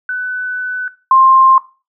sine tone pair in turn, 1499 / 1055.7 Hz, F#6 / C6, +22 / +15 cents, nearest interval tritone, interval 607 cents, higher first, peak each -16 / -5 dBFS, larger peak second, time 0.09-0.88 / 1.11-1.58 s, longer first, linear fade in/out 2 ms, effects noise-tail reverb RT60 0.3 s tail -17 dB re dry

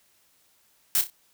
blue noise with echo, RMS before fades -22 dBFS, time 0.95-1.01 s, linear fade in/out 0 ms, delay 30 ms, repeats 3, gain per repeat -9 dB, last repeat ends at 1.1 s, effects white hiss -64 dBFS RMS until 1.33 s

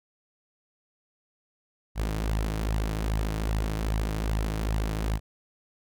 sawtooth tone with flanger, 53.5 Hz, A1, 48 cents flat, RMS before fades -28 dBFS, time 1.95-5.2 s, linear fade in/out 50 ms, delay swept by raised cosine 1 to 6.7 ms, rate 2.5 Hz, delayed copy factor +0.55, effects none

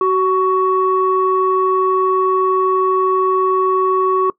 sine tone pair together, 376.6 / 1117 Hz, F#4 / C#6, +31 / +13 cents, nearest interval octave + perfect fifth, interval 1882 cents, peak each -14 dBFS, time 0.01-4.3 s, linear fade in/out 2 ms, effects noise-tail reverb RT60 0.1 s tail -21 dB re dry + tanh soft clip ceiling -4 dBFS

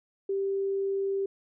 sine tone, 392 Hz, G4, in tune, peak -26 dBFS, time 0.29-1.26 s, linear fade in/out 5 ms, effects none

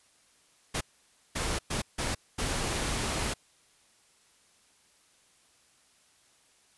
pink noise bursts at uneven times, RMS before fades -31 dBFS, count 5, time 0.74-0.81 / 1.35-1.59 / 1.7-1.82 / 1.98-2.15 / 2.38-3.34 s, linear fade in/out 10 ms, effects white hiss -64 dBFS RMS until 6.77 s + resampled to 24000 Hz

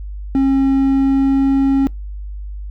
triangle tone with pitch glide, 270.3 to 272 Hz, C#4 to C#4, -44 to -33 cents, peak -9 dBFS, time 0.35-1.87 s, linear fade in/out 0 ms, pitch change +11 cents, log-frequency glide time 0.74-1.51 s, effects noise-tail reverb RT60 0.2 s tail -25 dB re dry + added 50 Hz sine -25 dBFS peak until 2.7 s

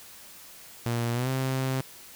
sawtooth tone with pitch glide, 118 to 131.69 Hz, A#2 to C3, +22 to +12 cents, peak -22 dBFS, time 0.86-1.81 s, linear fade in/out 0 ms, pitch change +190 cents, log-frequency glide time 1.13-1.29 s, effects white hiss -48 dBFS RMS until 2.15 s

